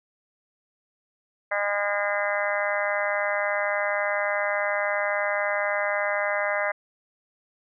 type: harmonic tone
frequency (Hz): 203.6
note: G#3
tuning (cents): -34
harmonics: 3 / 4 / 5 / 6 / 7 / 8 / 9 / 10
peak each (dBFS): -27 / -33 / -35 / -34 / -35 / -31 / -34 / -30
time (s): 1.51-6.72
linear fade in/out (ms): 10
effects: none